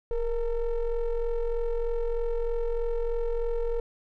triangle ring-modulated tone, 223.4 Hz, A3, 27 cents sharp, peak -20 dBFS, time 0.11-3.8 s, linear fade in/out 2 ms, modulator 245 Hz, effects none

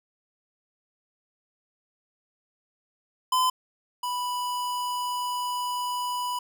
square tone pair in turn, 1019 / 987.1 Hz, C6 / B5, -46 / -1 cents, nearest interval minor second, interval 55 cents, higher first, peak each -21 / -28 dBFS, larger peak first, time 3.32-3.5 / 4.03-6.39 s, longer second, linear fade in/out 5 ms, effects none

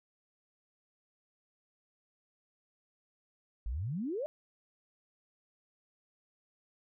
sine exponential sweep, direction up, 48.7 to 631 Hz, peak -33 dBFS, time 3.66-4.26 s, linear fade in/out 0 ms, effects none

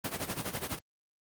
pink noise with tremolo, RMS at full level -32 dBFS, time 0.04-0.79 s, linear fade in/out 5 ms, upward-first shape sine, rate 12 Hz, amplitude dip 80%, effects high-pass 100 Hz 12 dB/octave + Opus 32 kbps

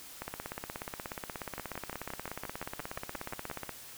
two click trains, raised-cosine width 0.5 ms, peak -22 / -23 dBFS, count 59 / 12, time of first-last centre 0.22-3.693 / 1.58-3.5 s, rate 16.7 / 5.73 Hz, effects white hiss -49 dBFS RMS until 3.97 s

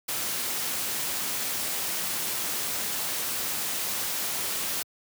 white noise, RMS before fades -30 dBFS, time 0.08-4.83 s, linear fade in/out 10 ms, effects high-pass 100 Hz 12 dB/octave

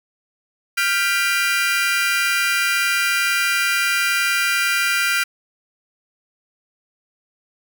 35% pulse chord, G dominant seventh, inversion third, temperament equal with one note detuned, 1396.9 / 1568 / 1975.5 / 2397 Hz, F6 / G6 / B6 / D7, 0 / 0 / 0 / +35 cents, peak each -19 / -23 / -24 / -20 dBFS, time 0.77-5.24 s, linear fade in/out 10 ms, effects none

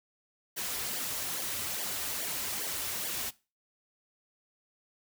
white noise with flanger, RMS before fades -35 dBFS, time 0.56-3.31 s, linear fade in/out 20 ms, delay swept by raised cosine 0.76 to 6.36 ms, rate 2.4 Hz, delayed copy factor -0.7, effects noise-tail reverb RT60 0.3 s tail -20 dB re dry

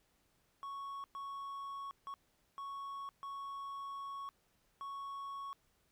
triangle tone bursts at uneven times, 1108.7 Hz, C#6, in tune, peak -40 dBFS, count 6, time 0.63-1.04 / 1.15-1.91 / 2.07-2.14 / 2.58-3.09 / 3.23-4.29 / 4.81-5.53 s, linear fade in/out 0 ms, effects pink hiss -75 dBFS RMS until 5.91 s

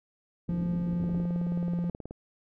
white low-pass noise, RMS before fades -39 dBFS, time 0.48-1.25 s, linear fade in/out 10 ms, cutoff 310 Hz, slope 24 dB/octave
triangle tone, 173.6 Hz, F3, 10 cents flat, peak -25 dBFS, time 0.49-1.9 s, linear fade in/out 2 ms
click train, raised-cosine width 2 ms, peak -26 dBFS, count 21, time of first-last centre 1.04-2.11 s, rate 18.7 Hz
effects none

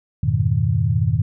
sine chord, F half-diminished seventh, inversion none, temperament equal with one note detuned, 87.31 / 103.83 / 121.28 / 155.56 Hz, F2 / Ab2 / Cb3 / Eb3, 0 / 0 / -31 / 0 cents, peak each -23 / -20 / -20 / -22 dBFS, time 0.23-1.22 s, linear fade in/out 5 ms, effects none

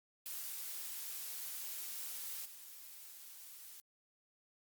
blue noise with level steps, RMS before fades -44 / -53 dBFS, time 0.26-3.8 s, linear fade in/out 0 ms, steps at 2.45 s, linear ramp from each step 2 ms, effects Opus 48 kbps

